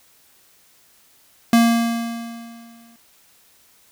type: tone with exponential decay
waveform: square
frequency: 232.2 Hz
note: A#3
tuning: 7 cents flat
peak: -10 dBFS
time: 1.53-2.96 s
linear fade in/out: 2 ms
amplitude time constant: 310 ms
effects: white hiss -55 dBFS RMS until 3.91 s